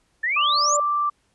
sine exponential sweep, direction up, 1726 to 7459 Hz, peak -20 dBFS, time 0.23-0.77 s, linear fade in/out 10 ms
sine tone with exponential growth, 587.3 Hz, D5, in tune, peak -21 dBFS, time 0.24-0.8 s, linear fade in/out 5 ms, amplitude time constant 120 ms
sine tone, 1174.7 Hz, D6, in tune, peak -19 dBFS, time 0.36-1.1 s, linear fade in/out 10 ms
effects pink hiss -66 dBFS RMS until 1.34 s + resampled to 24000 Hz

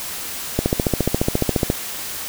click train, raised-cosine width 2 ms, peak -3 dBFS, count 17, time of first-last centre 0.59-1.701 s, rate 14.4 Hz, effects white hiss -29 dBFS RMS until 2.28 s

